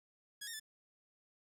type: tone with pitch steps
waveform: 10% pulse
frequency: 1668 / 1838 / 1748 Hz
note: G#6 / A#6 / A6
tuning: +7 / -25 / -12 cents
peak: -34 dBFS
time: 0.41-0.599 s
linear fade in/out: 10 ms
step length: 63 ms
effects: 11-bit